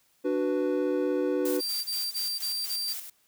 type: chord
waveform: triangle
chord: B minor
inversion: first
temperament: equal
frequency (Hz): 293.7 / 370 / 493.9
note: D4 / F#4 / B4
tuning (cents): 0 / 0 / 0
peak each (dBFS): -27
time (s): 0.24-1.61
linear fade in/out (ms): 20
type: noise with tremolo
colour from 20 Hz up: blue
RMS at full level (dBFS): -36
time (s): 1.45-3.1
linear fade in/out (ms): 5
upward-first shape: square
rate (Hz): 4.2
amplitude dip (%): 55
type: tone bursts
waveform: 40% pulse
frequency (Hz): 4699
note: D8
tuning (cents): 0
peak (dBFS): -28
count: 5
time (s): 1.59-2.94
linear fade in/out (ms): 20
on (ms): 250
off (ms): 25
effects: white hiss -67 dBFS RMS until 3.27 s